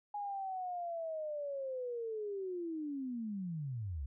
sine linear sweep, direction down, 830.6 to 61.74 Hz, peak -37 dBFS, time 0.14-4.06 s, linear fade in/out 5 ms, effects none

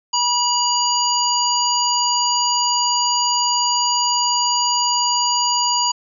harmonic tone with a mistuned harmonic, 970 Hz, B5, 31 cents flat, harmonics 1 / 3 / 5 / 7, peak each -19 / -24 / -21 / -22 dBFS, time 0.13-5.92 s, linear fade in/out 10 ms, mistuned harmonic 5, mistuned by -34 cents, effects none

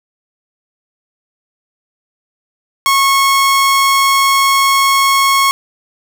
sawtooth tone, 1095 Hz, C#6, 22 cents flat, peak -5 dBFS, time 2.86-5.51 s, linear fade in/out 0 ms, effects none

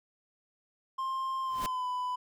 triangle tone with pitch glide, 1057 to 997.7 Hz, C6 to B5, +17 to +17 cents, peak -29 dBFS, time 0.98-2.16 s, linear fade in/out 10 ms, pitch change -100 cents, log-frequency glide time 1.42-1.87 s
pink noise with exponential growth, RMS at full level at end -35 dBFS, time 1.43-1.66 s, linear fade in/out 0 ms, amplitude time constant 48 ms
effects none

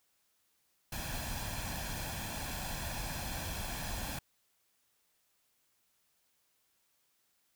pink noise with comb filter, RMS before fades -39 dBFS, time 0.92-4.19 s, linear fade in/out 5 ms, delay 1.2 ms, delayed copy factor +0.6, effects white hiss -75 dBFS RMS until 7.55 s

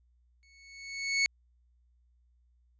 sawtooth tone with exponential growth, 2211 Hz, C#7, 5 cents flat, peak -19 dBFS, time 0.43-1.26 s, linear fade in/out 0 ms, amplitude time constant 180 ms, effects added 60 Hz sine -64 dBFS peak until 2.79 s + resampled to 16000 Hz

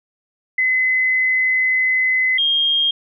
sine tone pair in turn, 2033 / 3227 Hz, B6 / G7, +50 / +50 cents, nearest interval minor sixth, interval 800 cents, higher second, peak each -14 dBFS, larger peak neither, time 0.58-2.38 / 2.38-2.91 s, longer first, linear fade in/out 5 ms, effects none

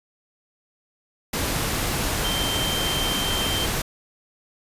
sine tone in noise, 3136 Hz, G7, in tune, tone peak -26 dBFS, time 2.24-3.66 s, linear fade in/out 5 ms, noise pink, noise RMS -25 dBFS, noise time 1.33-3.82 s, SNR -4 dB, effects resampled to 32000 Hz

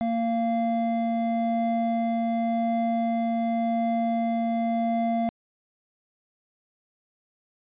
triangle tone pair together, 230.3 / 690 Hz, A#3 / F5, -21 / -21 cents, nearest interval octave + perfect fifth, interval 1900 cents, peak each -23 / -24 dBFS, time 0.01-5.29 s, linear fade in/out 0 ms, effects resampled to 8000 Hz

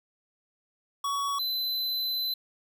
square tone pair in turn, 1123 / 4032 Hz, C#6 / B7, +22 / +35 cents, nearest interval octave + minor seventh, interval 2213 cents, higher second, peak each -28 dBFS, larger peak neither, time 1.04-1.39 / 1.39-2.34 s, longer second, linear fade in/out 5 ms, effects none

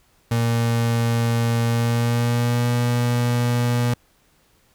35% pulse tone with pitch glide, 116.7 to 120.89 Hz, A#2 to B2, +2 to -37 cents, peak -16 dBFS, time 0.31-3.94 s, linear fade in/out 5 ms, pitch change +61 cents, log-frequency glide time 1.67-2.68 s, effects pink hiss -60 dBFS RMS until 4.74 s

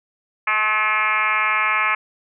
sine tone with frequency modulation, 1719 Hz, A6, 41 cents flat, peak -16 dBFS, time 0.47-1.95 s, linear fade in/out 5 ms, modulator 216 Hz, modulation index 3.5, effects none

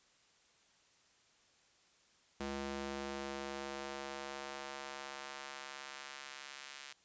square tone with high-pass filter sweep, 69.3 Hz, C#2, in tune, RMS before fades -45 dBFS, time 2.4-6.93 s, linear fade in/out 5 ms, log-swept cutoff 210 to 2100 Hz, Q 0.76, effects white hiss -69 dBFS RMS until 7.04 s + resampled to 16000 Hz

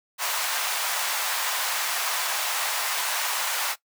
pink high-pass noise, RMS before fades -27 dBFS, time 0.18-3.76 s, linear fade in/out 50 ms, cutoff 770 Hz, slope 24 dB/octave, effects noise-tail reverb RT60 0.1 s tail -18 dB re dry

